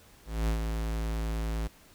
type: tone with ADSR envelope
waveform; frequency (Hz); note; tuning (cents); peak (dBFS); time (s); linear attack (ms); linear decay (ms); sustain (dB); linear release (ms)
square; 55; A1; 0; -25; 0.25-1.68; 230; 100; -5; 14
effects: pink hiss -57 dBFS RMS until 1.94 s